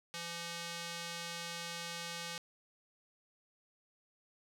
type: tone with band-pass filter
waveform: square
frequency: 170 Hz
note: F3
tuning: 46 cents flat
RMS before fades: -43 dBFS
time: 0.14-2.38 s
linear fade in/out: 0 ms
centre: 4500 Hz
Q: 0.75
effects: none